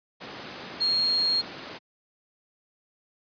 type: tone in noise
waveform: sine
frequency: 4257 Hz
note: C8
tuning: 29 cents sharp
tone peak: -21 dBFS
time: 0.8-1.42 s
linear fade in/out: 20 ms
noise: pink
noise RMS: -38 dBFS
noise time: 0.2-1.79 s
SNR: +14 dB
effects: high-pass 200 Hz 12 dB/octave + resampled to 11025 Hz